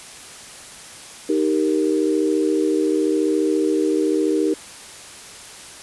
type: chord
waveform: sine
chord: Eb major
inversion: none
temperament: equal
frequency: 311.1 / 392 / 466.2 Hz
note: Eb4 / G4 / Bb4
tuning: 0 / 0 / 0 cents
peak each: -19 / -21 / -23 dBFS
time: 1.29-4.54 s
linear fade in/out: 5 ms
effects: white hiss -39 dBFS RMS until 5.82 s + resampled to 24000 Hz